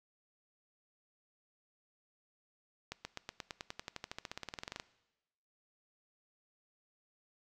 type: accelerating click train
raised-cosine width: 0.2 ms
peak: -23 dBFS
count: 26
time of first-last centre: 2.92-4.799 s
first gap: 130 ms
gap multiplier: 0.95
effects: noise-tail reverb RT60 1.0 s tail -19 dB re dry